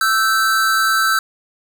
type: tone pair together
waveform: square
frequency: 1318.5 / 1547.3 Hz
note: E6 / G6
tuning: 0 / -23 cents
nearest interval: minor third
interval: 277 cents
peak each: -17 dBFS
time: 0.01-1.19 s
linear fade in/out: 2 ms
effects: none